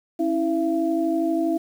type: tone cluster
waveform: sine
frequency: 273.8 / 326.2 / 676 Hz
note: C#4 / E4 / E5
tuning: -21 / -18 / +43 cents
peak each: -27 / -21 / -27 dBFS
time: 0.19-1.58 s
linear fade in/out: 10 ms
effects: 8-bit